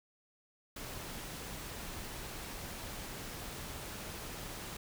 pink noise, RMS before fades -44 dBFS, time 0.76-4.77 s, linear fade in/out 5 ms, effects none

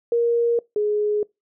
sine tone pair in turn, 470 / 418.7 Hz, A#4 / G#4, +14 / +14 cents, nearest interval major second, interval 200 cents, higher first, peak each -16 / -18 dBFS, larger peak first, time 0.12-0.59 / 0.76-1.23 s, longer neither, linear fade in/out 2 ms, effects noise-tail reverb RT60 0.2 s tail -24 dB re dry

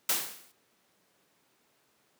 white noise with exponential decay, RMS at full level -24 dBFS, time 0.09-0.52 s, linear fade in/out 5 ms, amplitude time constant 93 ms, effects pink hiss -69 dBFS RMS until 2.19 s + high-pass 200 Hz 12 dB/octave

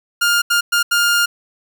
sawtooth tone bursts at uneven times, 1409 Hz, F6, 15 cents sharp, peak -9 dBFS, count 4, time 0.21-0.42 / 0.5-0.61 / 0.72-0.83 / 0.91-1.26 s, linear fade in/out 10 ms, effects none

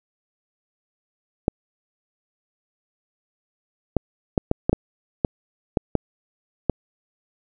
clicks, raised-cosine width 2 ms, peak -4 dBFS, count 10, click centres 1.481 / 3.967 / 4.378 / 4.514 / 4.695 / 4.73 / 5.248 / 5.772 / 5.953 / 6.697 s, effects none

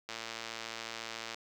click train, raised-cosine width 0.2 ms, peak -22 dBFS, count 144, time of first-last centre 0.09-1.344 s, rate 114 Hz, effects high-pass 200 Hz 12 dB/octave + 9-bit

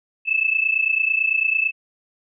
sine tone pair together, 2606 / 2635 Hz, E7 / E7, -20 / -1 cents, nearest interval unison, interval 19 cents, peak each -20 dBFS, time 0.25-1.72 s, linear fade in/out 50 ms, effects none

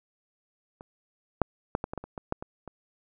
clicks, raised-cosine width 1 ms, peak -29 / -7 / -11 / -16 / -20 / -19 / -26 / -22 / -13 / -23 / -26 dBFS, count 11, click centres 0.809 / 1.417 / 1.751 / 1.841 / 1.935 / 1.977 / 2.04 / 2.178 / 2.324 / 2.425 / 2.677 s, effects none

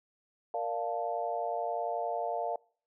sine chord, Bb major seventh, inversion none, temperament equal, 466.2 / 587.3 / 698.5 / 880 Hz, Bb4 / D5 / F5 / A5, 0 / 0 / 0 / 0 cents, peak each -38 / -37 / -33 / -39 dBFS, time 0.54-2.56 s, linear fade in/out 2 ms, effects noise-tail reverb RT60 0.5 s tail -26 dB re dry

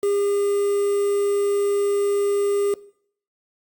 triangle tone with quantisation, 404.1 Hz, G#4, 47 cents flat, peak -16 dBFS, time 0.03-2.74 s, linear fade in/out 2 ms, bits 6, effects noise-tail reverb RT60 0.6 s tail -20 dB re dry + Opus 48 kbps

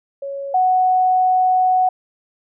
sine tone pair in turn, 555 / 740.8 Hz, C#5 / F#5, +2 / +2 cents, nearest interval perfect fourth, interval 500 cents, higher second, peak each -24 / -12 dBFS, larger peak second, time 0.22-0.54 / 0.54-1.89 s, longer second, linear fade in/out 5 ms, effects none

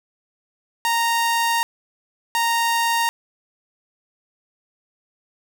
sawtooth tone bursts at uneven times, 928 Hz, A#5, 8 cents flat, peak -14 dBFS, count 2, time 0.85-1.63 / 2.35-3.09 s, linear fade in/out 0 ms, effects none

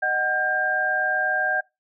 sine tone cluster, 617 / 745 / 1598 Hz, D#5 / F#5 / G6, -15 / +12 / +33 cents, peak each -29 / -26 / -22 dBFS, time 0.02-1.61 s, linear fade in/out 10 ms, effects noise-tail reverb RT60 0.2 s tail -21 dB re dry

